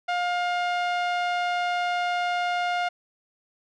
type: tone with low-pass filter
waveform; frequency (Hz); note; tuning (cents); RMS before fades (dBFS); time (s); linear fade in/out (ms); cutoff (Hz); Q
sawtooth; 709; F5; +26; -26; 0.08-2.89; 10; 3100; 0.84
effects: none